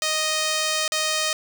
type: tone with dropouts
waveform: 5% pulse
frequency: 622.3 Hz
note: D#5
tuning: in tune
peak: -10 dBFS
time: 0.02-1.33 s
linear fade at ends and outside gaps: 1 ms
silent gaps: 0.879-0.92 s
effects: 7-bit